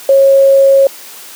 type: tone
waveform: sine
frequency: 546 Hz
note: C#5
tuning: 26 cents flat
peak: -3 dBFS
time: 0.09-0.87 s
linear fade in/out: 2 ms
effects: white hiss -32 dBFS RMS until 1.35 s + high-pass 300 Hz 12 dB/octave